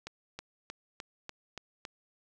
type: accelerating click train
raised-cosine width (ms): 0.2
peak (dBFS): -23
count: 7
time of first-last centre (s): 0.07-1.852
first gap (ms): 320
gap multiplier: 0.97
effects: none